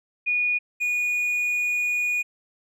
sine / triangle tone pair in turn, 2454 / 2454 Hz, D#7 / D#7, -25 / -25 cents, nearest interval unison, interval 0 cents, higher neither, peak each -20 dBFS, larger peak neither, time 0.26-0.59 / 0.8-2.23 s, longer second, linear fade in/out 20 ms, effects none

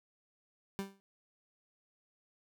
30% pulse tone with exponential decay, 196 Hz, G3, in tune, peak -30 dBFS, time 0.79-1 s, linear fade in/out 0 ms, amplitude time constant 45 ms, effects none

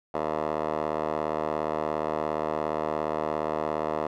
10% pulse tone with band-pass filter, 77.2 Hz, D#2, 13 cents flat, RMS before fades -29 dBFS, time 0.14-4.07 s, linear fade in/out 5 ms, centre 740 Hz, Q 5.6, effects none

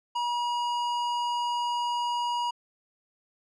square tone, 960 Hz, B5, 49 cents flat, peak -27 dBFS, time 0.15-2.51 s, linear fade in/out 10 ms, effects low-pass 5000 Hz 12 dB/octave

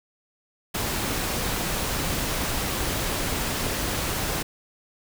pink noise, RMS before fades -27 dBFS, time 0.74-4.43 s, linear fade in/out 10 ms, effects none

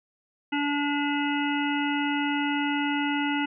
harmonic tone, 288.7 Hz, D4, 30 cents flat, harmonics 1 / 3 / 5 / 7 / 9 / 10, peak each -26 / -31 / -33 / -34 / -36 / -36 dBFS, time 0.52-3.46 s, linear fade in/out 10 ms, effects none

